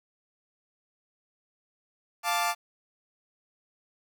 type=chord; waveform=sawtooth; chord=D minor; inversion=first; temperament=equal; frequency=698.5 / 880 / 1174.7 Hz; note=F5 / A5 / D6; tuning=0 / 0 / 0 cents; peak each=-26 dBFS; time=2.23-2.55 s; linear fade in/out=50 ms; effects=9-bit